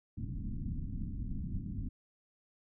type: low-pass noise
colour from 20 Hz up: pink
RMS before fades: -38 dBFS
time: 0.17-1.89 s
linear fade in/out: 10 ms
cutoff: 270 Hz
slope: 48 dB/octave
effects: none